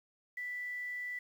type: tone with quantisation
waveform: sine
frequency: 1975.5 Hz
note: B6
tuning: in tune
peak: -37 dBFS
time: 0.37-1.19 s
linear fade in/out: 5 ms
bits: 10
effects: none